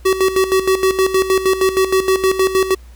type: tone with tremolo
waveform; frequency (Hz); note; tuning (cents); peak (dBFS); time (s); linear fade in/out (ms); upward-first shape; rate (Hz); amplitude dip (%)
square; 379.4; F#4; +43; -11; 0.05-2.75; 10; square; 6.4; 70
effects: added 60 Hz sine -36 dBFS peak until 2.95 s + pink hiss -51 dBFS RMS until 2.95 s